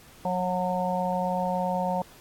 harmonic tone, 181.9 Hz, F#3, 29 cents flat, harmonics 1 / 3 / 4 / 5, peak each -30 / -30 / -30 / -30 dBFS, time 0.25-2.02 s, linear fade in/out 2 ms, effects pink hiss -52 dBFS RMS until 2.2 s + AAC 64 kbps

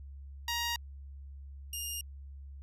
10% pulse tone pair in turn, 943 / 2826 Hz, A#5 / F7, +20 / +20 cents, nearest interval octave + perfect fifth, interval 1900 cents, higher second, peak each -23 / -27 dBFS, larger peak first, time 0.48-0.76 / 1.73-2.01 s, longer neither, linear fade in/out 2 ms, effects added 69 Hz sine -44 dBFS peak until 2.62 s + resampled to 32000 Hz

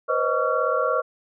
sine tone cluster, 490.7 / 528 / 623 / 1131 / 1372 Hz, B4 / C5 / D#5 / C#6 / F6, -11 / +16 / +2 / +34 / -31 cents, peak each -26 dBFS, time 0.08-1.02 s, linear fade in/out 20 ms, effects none

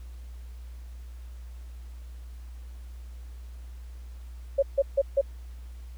sine tone bursts, 552 Hz, C#5, 7 cents flat, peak -18 dBFS, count 4, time 4.58-5.214 s, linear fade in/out 10 ms, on 46 ms, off 150 ms, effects added 60 Hz sine -39 dBFS peak until 5.97 s + pink hiss -60 dBFS RMS until 5.97 s

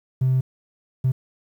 triangle tone bursts at uneven times, 130 Hz, C3, 11 cents flat, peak -13 dBFS, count 2, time 0.21-0.41 / 1.04-1.12 s, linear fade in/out 10 ms, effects tanh soft clip ceiling -13 dBFS + 9-bit

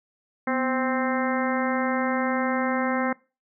harmonic tone with a mistuned harmonic, 261.6 Hz, C4, in tune, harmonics 1 / 2 / 3 / 4 / 5 / 6 / 7 / 8, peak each -26 / -29 / -31 / -32 / -33 / -34 / -34 / -35 dBFS, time 0.47-3.13 s, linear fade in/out 5 ms, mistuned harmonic 1, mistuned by -78 cents, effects noise-tail reverb RT60 0.3 s tail -22 dB re dry

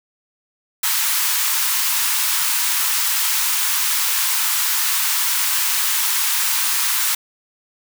white high-pass noise, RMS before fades -19 dBFS, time 0.83-7.15 s, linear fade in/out 5 ms, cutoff 850 Hz, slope 96 dB/octave, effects none

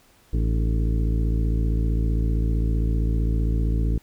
harmonic tone with a mistuned harmonic, 55.4 Hz, A1, 13 cents sharp, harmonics 1 / 2 / 3 / 4 / 5 / 6 / 7 / 8, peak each -20 / -27 / -31 / -36 / -35 / -36 / -42 / -40 dBFS, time 0.33-3.98 s, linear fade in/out 5 ms, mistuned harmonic 6, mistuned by -82 cents, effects pink hiss -57 dBFS RMS until 4.02 s

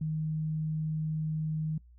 sine tone, 156.1 Hz, D#3, 6 cents sharp, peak -29 dBFS, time 0.01-1.78 s, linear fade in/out 5 ms, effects noise-tail reverb RT60 0.1 s tail -24 dB re dry + added 60 Hz sine -53 dBFS peak until 1.98 s

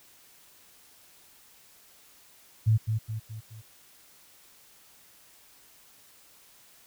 sine tone with echo, 110 Hz, A2, in tune, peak -18 dBFS, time 2.66-2.78 s, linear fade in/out 20 ms, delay 210 ms, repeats 4, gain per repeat -6 dB, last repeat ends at 3.62 s, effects white hiss -57 dBFS RMS until 6.86 s

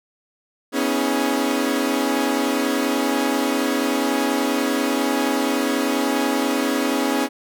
sawtooth chord, C# minor seventh, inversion third, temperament equal with one note detuned, 246.9 / 277.2 / 321.4 / 415.3 Hz, B3 / C#4 / E4 / G#4, 0 / 0 / -44 / 0 cents, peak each -21 / -18 / -22 / -23 dBFS, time 0.72-7.29 s, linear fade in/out 50 ms, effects none

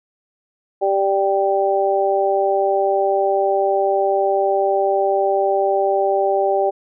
harmonic tone, 196 Hz, G3, in tune, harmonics 2 / 3 / 4, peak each -19 / -19 / -19 dBFS, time 0.81-6.71 s, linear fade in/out 20 ms, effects none

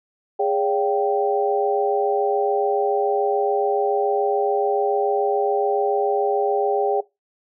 sine tone cluster, 412.2 / 571 / 691 / 778 Hz, G#4 / D5 / F5 / G5, -13 / -49 / -19 / -13 cents, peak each -21 / -25 / -30 / -22 dBFS, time 0.39-7.01 s, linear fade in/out 10 ms, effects noise-tail reverb RT60 0.2 s tail -20 dB re dry

